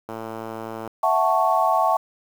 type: click train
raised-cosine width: 1 ms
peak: -18 dBFS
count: 89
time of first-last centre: 0.09-0.876 s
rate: 112 Hz
type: chord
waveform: sine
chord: F# minor seventh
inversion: third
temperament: equal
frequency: 659.3 / 740 / 880 / 1108.7 Hz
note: E5 / F#5 / A5 / C#6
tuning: 0 / 0 / 0 / 0 cents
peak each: -22 dBFS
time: 1.03-1.97 s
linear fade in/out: 5 ms
effects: high-pass 150 Hz 12 dB/octave + 7-bit